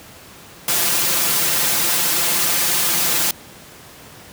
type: noise with comb filter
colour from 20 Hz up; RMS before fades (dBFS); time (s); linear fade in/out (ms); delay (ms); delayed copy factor
white; -18; 0.68-3.31; 2; 5.8; +0.8
effects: pink hiss -41 dBFS RMS until 4.32 s + high-pass 80 Hz 12 dB/octave